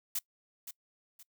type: noise with echo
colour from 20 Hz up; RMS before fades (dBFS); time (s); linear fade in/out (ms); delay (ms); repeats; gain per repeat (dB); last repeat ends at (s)
blue; -33; 0.15-0.19; 5; 520; 2; -10; 1.23
effects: noise-tail reverb RT60 0.1 s tail -23 dB re dry